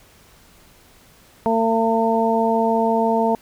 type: harmonic tone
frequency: 226.2 Hz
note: A3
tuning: 48 cents sharp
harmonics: 1 / 2 / 3 / 4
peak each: -21 / -21 / -21 / -21 dBFS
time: 1.46-3.35 s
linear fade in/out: 0 ms
effects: pink hiss -51 dBFS RMS until 3.41 s